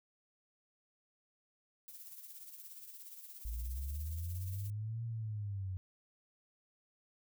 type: noise with tremolo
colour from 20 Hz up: violet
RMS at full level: -49 dBFS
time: 1.88-4.7 s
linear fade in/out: 0 ms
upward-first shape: triangle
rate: 17 Hz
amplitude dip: 60%
type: linear two-way sweep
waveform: sine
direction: up then down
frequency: 53.3 to 116.54 to 91.7 Hz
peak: -37 dBFS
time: 3.45-5.77 s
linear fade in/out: 0 ms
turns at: 5.04 s
effects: none